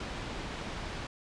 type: low-pass noise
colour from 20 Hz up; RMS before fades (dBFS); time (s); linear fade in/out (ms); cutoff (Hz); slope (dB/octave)
pink; -39; 0-1.07; 5; 4100; 12
effects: resampled to 22050 Hz